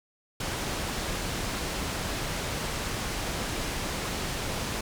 pink low-pass noise, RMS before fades -32 dBFS, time 0.4-4.81 s, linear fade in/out 5 ms, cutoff 9000 Hz, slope 12 dB/octave, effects none

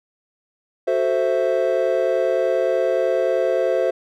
triangle chord, F# half-diminished seventh, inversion none, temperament equal, 370 / 440 / 523.3 / 659.3 Hz, F#4 / A4 / C5 / E5, 0 / 0 / 0 / 0 cents, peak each -22 / -23 / -18 / -21 dBFS, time 0.87-3.91 s, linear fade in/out 10 ms, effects none

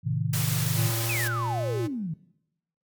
sine chord, A diminished, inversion none, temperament just, 110 / 132 / 158.4 Hz, A2 / C3 / Eb3, 0 / +16 / +31 cents, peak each -28 dBFS, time 0.03-0.92 s, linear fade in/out 50 ms
white noise, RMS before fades -31 dBFS, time 0.33-1.28 s, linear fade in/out 5 ms
square tone with pitch glide, 114 to 116.87 Hz, A#2 to A#2, -38 to +5 cents, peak -29 dBFS, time 0.76-1.88 s, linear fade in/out 20 ms, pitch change +43 cents, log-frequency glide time 0.99-1.22 s
sine exponential sweep, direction down, 2670 to 146.83 Hz, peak -28 dBFS, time 1.09-2.14 s, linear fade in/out 5 ms
effects noise-tail reverb RT60 0.8 s tail -20 dB re dry + MP3 96 kbps

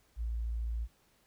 sine tone, 57 Hz, A#1, 38 cents flat, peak -32 dBFS, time 0.16-0.88 s, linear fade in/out 50 ms, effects pink hiss -69 dBFS RMS until 1.26 s

